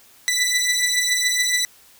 15% pulse beating tone pair, 1975.5 / 1982.6 Hz, B6 / B6, 0 / +6 cents, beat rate 7.1 Hz, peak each -16 / -14 dBFS, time 0.28-1.65 s, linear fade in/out 0 ms, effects white hiss -51 dBFS RMS until 1.99 s

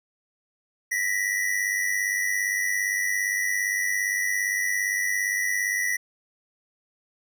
square tone pair together, 1894 / 1991.5 Hz, A#6 / B6, +27 / +14 cents, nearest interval minor second, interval 87 cents, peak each -27 dBFS, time 0.91-5.97 s, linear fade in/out 10 ms, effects none

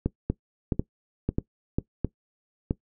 two click trains, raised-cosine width 3 ms, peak -11 / -11 dBFS, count 5 / 4, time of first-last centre 0.06-2.709 / 0.3-1.785 s, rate 1.51 / 2.02 Hz, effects noise-tail reverb RT60 0.1 s tail -19 dB re dry

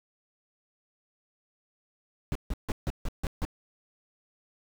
brown noise bursts, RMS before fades -29 dBFS, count 7, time 2.32-3.451 s, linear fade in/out 0 ms, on 33 ms, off 150 ms, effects none

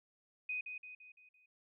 sine tone with echo, 2498 Hz, D#7, 6 cents sharp, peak -36 dBFS, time 0.49-0.61 s, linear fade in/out 5 ms, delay 170 ms, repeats 5, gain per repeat -6 dB, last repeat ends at 1.46 s, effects none

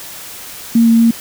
sine tone with pitch steps, 230.7 / 228.6 / 230.3 Hz, A#3 / A#3 / A#3, -18 / -34 / -21 cents, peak -6 dBFS, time 0.75-1.11 s, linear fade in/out 5 ms, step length 120 ms, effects white hiss -31 dBFS RMS until 1.2 s

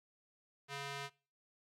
square tone with band-pass filter, 140.2 Hz, C#3, 20 cents sharp, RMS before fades -44 dBFS, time 0.68-1.1 s, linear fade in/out 50 ms, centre 2500 Hz, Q 0.62, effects noise-tail reverb RT60 0.4 s tail -23 dB re dry

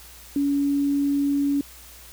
sine tone, 282.8 Hz, C#4, 35 cents sharp, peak -19 dBFS, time 0.36-1.61 s, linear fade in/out 2 ms, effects added 60 Hz sine -49 dBFS peak until 2.12 s + white hiss -46 dBFS RMS until 2.12 s

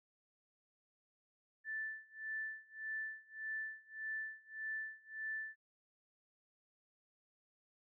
sine tone with tremolo, 1760 Hz, A6, in tune, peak -38 dBFS, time 1.64-5.56 s, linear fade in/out 50 ms, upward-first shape sine, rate 1.7 Hz, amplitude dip 95%, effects none

